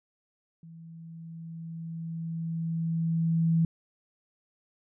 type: tone with level ramp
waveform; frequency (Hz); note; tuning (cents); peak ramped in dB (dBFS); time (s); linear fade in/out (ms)
sine; 164.5; E3; -3; -45 to -20; 0.63-3.65; 2
effects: none